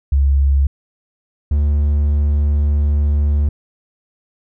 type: tone pair in turn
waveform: sine / triangle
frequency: 69.1 / 73.02 Hz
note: C#2 / D2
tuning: -5 / -9 cents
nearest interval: minor second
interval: 96 cents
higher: second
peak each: -10 dBFS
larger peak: neither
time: 0.12-0.67 / 1.51-3.49 s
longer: second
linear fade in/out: 5 ms
effects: none